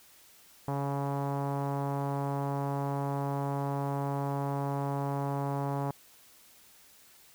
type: tone with low-pass filter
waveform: sawtooth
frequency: 140 Hz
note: C#3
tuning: 18 cents sharp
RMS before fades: -32 dBFS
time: 0.68-5.91 s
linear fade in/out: 0 ms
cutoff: 920 Hz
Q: 2.8
effects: white hiss -58 dBFS RMS until 7.34 s